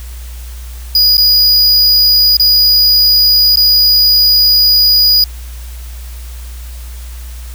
square tone with dropouts, 4915 Hz, D#8, 22 cents flat, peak -6 dBFS, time 0.95-5.24 s, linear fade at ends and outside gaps 2 ms, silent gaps 1.17-1.179 / 2.369-2.397 / 3.558-3.571 s, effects added 60 Hz sine -24 dBFS peak until 7.54 s + white hiss -37 dBFS RMS until 7.54 s

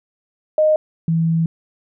sine tone pair in turn, 618 / 164.05 Hz, D#5 / E3, -12 / -8 cents, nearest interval octave + major seventh, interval 2296 cents, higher first, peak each -11 / -14 dBFS, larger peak first, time 0.58-0.76 / 1.08-1.46 s, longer second, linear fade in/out 2 ms, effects none

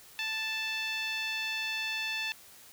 10% pulse tone with band-pass filter, 880 Hz, A5, in tune, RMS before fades -34 dBFS, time 0.19-2.32 s, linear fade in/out 0 ms, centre 2600 Hz, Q 1.6, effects white hiss -54 dBFS RMS until 2.72 s

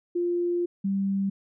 sine tone pair in turn, 349.2 / 195.98 Hz, F4 / G3, 0 / 0 cents, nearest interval minor seventh, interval 1000 cents, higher first, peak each -23 dBFS, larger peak neither, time 0.15-0.66 / 0.84-1.3 s, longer first, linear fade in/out 10 ms, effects none

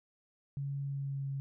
sine tone with pitch glide, 139.7 to 137.38 Hz, C#3 to C#3, +14 to -15 cents, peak -34 dBFS, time 0.57-1.4 s, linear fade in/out 0 ms, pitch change -29 cents, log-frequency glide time 0.8-1.28 s, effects none

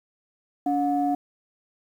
sine tone pair together, 285.3 / 722 Hz, C#4 / F#5, +50 / -43 cents, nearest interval octave + major third, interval 1607 cents, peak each -23 dBFS, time 0.66-1.15 s, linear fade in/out 5 ms, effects tanh soft clip ceiling -13 dBFS + 9-bit

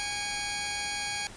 10% pulse tone pair together, 821.3 / 2253 Hz, G#5 / C#7, -20 / +28 cents, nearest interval octave + perfect fourth, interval 1748 cents, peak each -25 dBFS, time 0-1.27 s, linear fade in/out 0 ms, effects pink hiss -47 dBFS RMS until 1.36 s + resampled to 22050 Hz

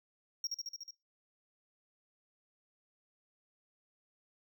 triangle tone with echo, 5588 Hz, F8, in tune, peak -32 dBFS, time 0.44-0.47 s, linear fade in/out 2 ms, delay 73 ms, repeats 6, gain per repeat -2 dB, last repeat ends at 0.908 s, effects noise-tail reverb RT60 0.2 s tail -20 dB re dry

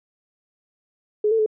sine tone with pitch steps, 422.4 / 448.3 / 431.1 Hz, G#4 / A4 / A4, +29 / +32 / -35 cents, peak -16 dBFS, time 1.24-1.462 s, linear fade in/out 5 ms, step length 74 ms, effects none

